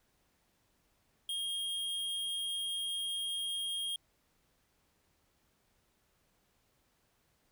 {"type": "tone", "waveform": "square", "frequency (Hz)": 3241, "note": "G#7", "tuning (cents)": -43, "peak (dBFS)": -35, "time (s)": [1.29, 3.96], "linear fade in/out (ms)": 2, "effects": ["pink hiss -74 dBFS RMS until 7.51 s"]}